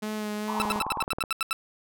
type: tone with vibrato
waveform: sawtooth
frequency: 212.1 Hz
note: G#3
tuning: 37 cents sharp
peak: -26 dBFS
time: 0.02-0.8 s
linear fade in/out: 10 ms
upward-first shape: sine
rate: 2.4 Hz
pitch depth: 20 cents each way
type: band-pass noise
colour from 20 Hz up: white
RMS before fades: -33 dBFS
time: 0.48-1.04 s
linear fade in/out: 0 ms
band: 790 to 1100 Hz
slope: 96 dB/octave
type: click train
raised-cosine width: 1 ms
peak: -19 dBFS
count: 13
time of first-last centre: 0.6-1.238 s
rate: 18.8 Hz
type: tone bursts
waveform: 20% pulse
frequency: 1318.5 Hz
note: E6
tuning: in tune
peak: -19 dBFS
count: 10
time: 0.6-1.529 s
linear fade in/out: 0 ms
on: 20 ms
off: 81 ms
effects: none